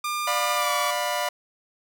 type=tone with pitch glide; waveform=sawtooth; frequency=1200 to 1147.8 Hz; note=D6 to D6; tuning=+37 to -40 cents; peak=-22 dBFS; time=0.04-0.91 s; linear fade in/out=5 ms; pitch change=-77 cents; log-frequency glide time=0.55-0.72 s
type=chord; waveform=sawtooth; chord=B diminished; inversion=first; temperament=just; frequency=592.7 / 711.2 / 987.8 Hz; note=D5 / F5 / B5; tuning=+16 / +31 / 0 cents; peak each=-25 dBFS; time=0.27-1.29 s; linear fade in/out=5 ms
effects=none